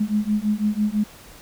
sine beating tone pair, 207.7 / 213.7 Hz, G#3 / G#3, 0 / +50 cents, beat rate 6 Hz, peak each -22 dBFS, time 0-1.04 s, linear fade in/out 10 ms, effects pink hiss -45 dBFS RMS until 1.41 s

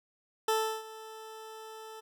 20% pulse tone with ADSR envelope, 440 Hz, A4, in tune, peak -20 dBFS, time 0.48-2.01 s, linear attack 5 ms, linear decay 340 ms, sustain -19 dB, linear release 17 ms, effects none

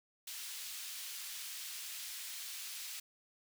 pink high-pass noise, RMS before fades -45 dBFS, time 0.27-3 s, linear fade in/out 5 ms, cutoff 3000 Hz, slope 12 dB/octave, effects none

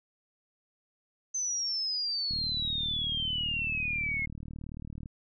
sine exponential sweep, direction down, 6200 to 2141 Hz, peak -29 dBFS, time 1.34-4.26 s, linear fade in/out 10 ms
click train, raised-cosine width 5 ms, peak -29 dBFS, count 106, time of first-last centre 2.31-5.059 s, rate 38.2 Hz
effects none

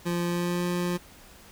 25% pulse tone with pitch glide, 173.5 to 176.53 Hz, F3 to F3, -11 to +19 cents, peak -22 dBFS, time 0.05-0.98 s, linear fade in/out 20 ms, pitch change +30 cents, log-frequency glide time 0.26-0.65 s, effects pink hiss -51 dBFS RMS until 1.51 s

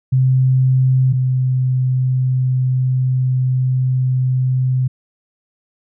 sine tone pair in turn, 130 / 128.66 Hz, C3 / C3, -11 / -29 cents, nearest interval unison, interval 18 cents, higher first, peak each -10 / -13 dBFS, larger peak first, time 0.12-1.13 / 1.13-4.88 s, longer second, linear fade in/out 10 ms, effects none

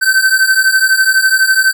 square beating tone pair, 1534 / 1546 Hz, G6 / G6, -38 / -24 cents, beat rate 12 Hz, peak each -13 / -11 dBFS, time 0.01-1.73 s, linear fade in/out 20 ms, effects none

